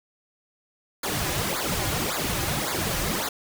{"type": "noise with flanger", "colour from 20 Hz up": "pink", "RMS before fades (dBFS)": -27, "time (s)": [1.03, 3.29], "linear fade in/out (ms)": 5, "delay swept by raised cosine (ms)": [0.34, 4.54], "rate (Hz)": 1.8, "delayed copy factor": -0.9, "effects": []}